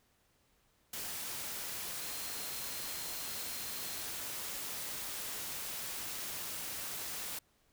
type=tone in noise; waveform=sine; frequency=4168 Hz; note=C8; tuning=7 cents flat; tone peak=-51 dBFS; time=2.01-4.03 s; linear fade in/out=5 ms; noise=white; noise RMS=-41 dBFS; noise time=0.93-7.39 s; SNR=-13 dB; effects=pink hiss -72 dBFS RMS until 7.72 s